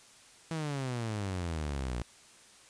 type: exponential sweep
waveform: sawtooth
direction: down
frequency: 165.6 to 57.9 Hz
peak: -29 dBFS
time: 0.51-2.02 s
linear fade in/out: 0 ms
effects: white hiss -57 dBFS RMS until 2.69 s + resampled to 22050 Hz